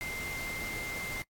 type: tone in noise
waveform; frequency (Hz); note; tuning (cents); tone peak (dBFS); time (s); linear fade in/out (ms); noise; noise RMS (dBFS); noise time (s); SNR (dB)
sine; 2093; C7; 0; -37; 0.01-1.22; 0; pink; -41; 0.01-1.22; +1
effects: noise-tail reverb RT60 0.1 s tail -22 dB re dry + AAC 64 kbps